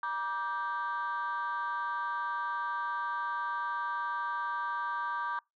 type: chord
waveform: sine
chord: G minor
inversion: first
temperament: equal with one note detuned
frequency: 954.1 / 1174.7 / 1568 Hz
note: Bb5 / D6 / G6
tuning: +40 / 0 / 0 cents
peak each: -34 / -34 / -36 dBFS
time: 0.03-5.39 s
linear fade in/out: 2 ms
effects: noise-tail reverb RT60 0.2 s tail -26 dB re dry + tanh soft clip ceiling -26 dBFS